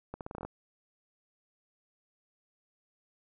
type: accelerating click train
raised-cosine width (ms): 1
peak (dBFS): -25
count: 9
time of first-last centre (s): 0.14-0.45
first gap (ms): 68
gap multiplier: 0.83
effects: none